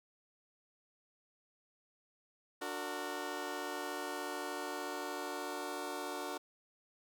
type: chord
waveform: 15% pulse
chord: D augmented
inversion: none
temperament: just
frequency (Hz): 293.7 / 367.1 / 458.9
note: D4 / F#4 / A#4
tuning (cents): 0 / -14 / -27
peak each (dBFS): -37 / -36 / -38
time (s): 2.61-6.38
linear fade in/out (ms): 10
effects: none